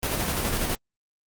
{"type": "noise with tremolo", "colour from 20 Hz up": "pink", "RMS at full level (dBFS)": -25, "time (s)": [0.03, 0.75], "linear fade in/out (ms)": 0, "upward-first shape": "square", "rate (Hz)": 12, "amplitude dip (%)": 30, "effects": ["Opus 24 kbps"]}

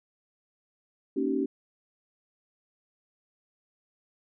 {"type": "chord", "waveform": "sine", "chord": "Eb dominant seventh", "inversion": "second", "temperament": "equal with one note detuned", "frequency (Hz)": [233.1, 277.2, 311.1, 385], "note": ["Bb3", "Db4", "Eb4", "G4"], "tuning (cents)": [0, 0, 0, -31], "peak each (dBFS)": [-34, -28, -33, -30], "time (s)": [1.16, 1.46], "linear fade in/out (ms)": 10, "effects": []}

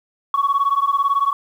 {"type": "beating tone pair", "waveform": "sine", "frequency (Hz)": [1108.7, 1126.7], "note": ["C#6", "C#6"], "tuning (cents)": [0, 28], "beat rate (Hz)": 18, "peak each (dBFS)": -17, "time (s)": [0.34, 1.33], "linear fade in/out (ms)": 2, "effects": ["tanh soft clip ceiling -10 dBFS", "8-bit"]}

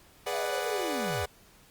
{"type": "chord", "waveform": "sawtooth", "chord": "G# half-diminished seventh", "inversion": "none", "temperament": "equal", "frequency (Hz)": [415.3, 493.9, 587.3, 740], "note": ["G#4", "B4", "D5", "F#5"], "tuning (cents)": [0, 0, 0, 0], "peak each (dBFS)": -32, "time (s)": [0.26, 1.26], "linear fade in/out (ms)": 10}
{"type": "linear sweep", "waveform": "sine", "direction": "down", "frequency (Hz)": [704, 61.9], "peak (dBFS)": -34, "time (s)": [0.32, 1.26], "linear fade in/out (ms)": 20}
{"effects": ["pink hiss -58 dBFS RMS until 1.7 s", "Opus 48 kbps"]}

